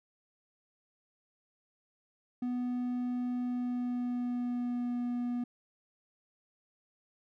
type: tone with pitch glide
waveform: triangle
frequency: 246.9 to 243.1 Hz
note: B3 to B3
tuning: 0 to -27 cents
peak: -29 dBFS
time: 2.42-5.44 s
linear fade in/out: 5 ms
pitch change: -27 cents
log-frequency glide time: 3.41-4.96 s
effects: none